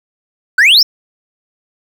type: exponential sweep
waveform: triangle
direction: up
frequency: 1453 to 5630 Hz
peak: -3 dBFS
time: 0.58-0.83 s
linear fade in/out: 5 ms
effects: 7-bit